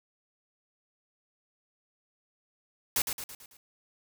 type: noise with echo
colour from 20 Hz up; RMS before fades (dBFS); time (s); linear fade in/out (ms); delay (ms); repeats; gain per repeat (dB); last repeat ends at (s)
white; -27; 2.96-3.02; 2; 110; 5; -6; 3.57
effects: none